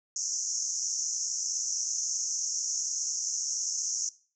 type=band-pass noise; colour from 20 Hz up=white; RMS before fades=-32 dBFS; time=0.16-4.09 s; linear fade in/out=2 ms; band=5600 to 6800 Hz; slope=96 dB/octave; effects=noise-tail reverb RT60 0.4 s tail -19 dB re dry